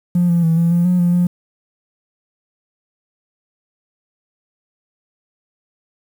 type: tone with pitch steps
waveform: triangle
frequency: 175.8 / 171 / 163.6 / 168.7 / 172.7 / 179.7 / 174.6 / 176.7 Hz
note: F3 / F3 / E3 / E3 / F3 / F3 / F3 / F3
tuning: +12 / -36 / -13 / +40 / -19 / +50 / 0 / +21 cents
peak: -8 dBFS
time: 0.15-1.27 s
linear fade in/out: 5 ms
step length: 140 ms
effects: tanh soft clip ceiling -8 dBFS + 7-bit